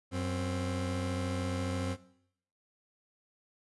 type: tone pair together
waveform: 30% pulse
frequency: 92.5 / 263.3 Hz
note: F#2 / C4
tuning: 0 / +11 cents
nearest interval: octave + tritone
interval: 1811 cents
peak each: -31 / -33 dBFS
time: 0.11-1.97 s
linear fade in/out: 50 ms
effects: noise-tail reverb RT60 0.7 s tail -18 dB re dry + resampled to 24000 Hz